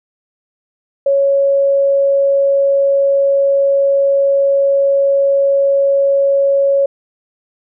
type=tone; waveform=sine; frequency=554.4 Hz; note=C#5; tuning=in tune; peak=-9 dBFS; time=1.06-6.86 s; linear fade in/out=5 ms; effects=none